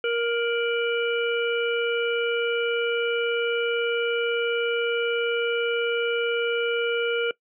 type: harmonic tone with a mistuned harmonic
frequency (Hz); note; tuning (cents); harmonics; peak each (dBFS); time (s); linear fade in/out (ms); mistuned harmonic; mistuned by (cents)
469; A#4; +11; 1 / 3 / 5 / 6; -23 / -29 / -33 / -33; 0.04-7.31; 2; 6; +78
effects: noise-tail reverb RT60 0.1 s tail -21 dB re dry